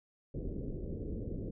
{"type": "low-pass noise", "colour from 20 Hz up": "pink", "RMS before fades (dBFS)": -39, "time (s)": [0.34, 1.51], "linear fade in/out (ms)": 10, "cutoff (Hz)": 500, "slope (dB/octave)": 48, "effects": []}